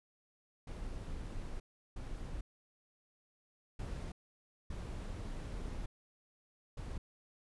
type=noise bursts at uneven times; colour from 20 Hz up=brown; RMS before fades=-42 dBFS; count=5; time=0.67-1.6 / 1.96-2.41 / 3.79-4.12 / 4.7-5.86 / 6.77-6.98 s; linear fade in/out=5 ms; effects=resampled to 24000 Hz